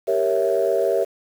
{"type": "chord", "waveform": "sine", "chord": "G diminished seventh", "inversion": "none", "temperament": "equal", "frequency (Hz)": [392, 466.2, 554.4, 659.3], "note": ["G4", "Bb4", "Db5", "Fb5"], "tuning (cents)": [0, 0, 0, 0], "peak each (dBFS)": -22, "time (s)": [0.07, 1.05], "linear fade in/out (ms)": 20, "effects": ["tanh soft clip ceiling -9 dBFS", "7-bit"]}